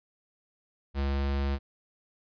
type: tone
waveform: square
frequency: 69.3 Hz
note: C#2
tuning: in tune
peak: -27 dBFS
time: 0.94-1.59 s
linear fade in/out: 50 ms
effects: resampled to 11025 Hz